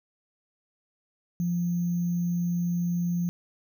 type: tone with sample-and-hold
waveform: sine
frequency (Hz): 173.9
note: F3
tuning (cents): -7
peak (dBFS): -24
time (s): 1.4-3.29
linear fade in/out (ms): 0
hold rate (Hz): 6300
effects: none